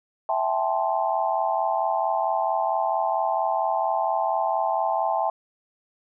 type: chord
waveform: sine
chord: A minor seventh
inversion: second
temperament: equal with one note detuned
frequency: 659.3 / 784 / 868.4 / 1046.5 Hz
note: E5 / G5 / A5 / C6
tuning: 0 / 0 / -23 / 0 cents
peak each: -26 / -26 / -26 / -30 dBFS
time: 0.29-5.3 s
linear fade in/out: 2 ms
effects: none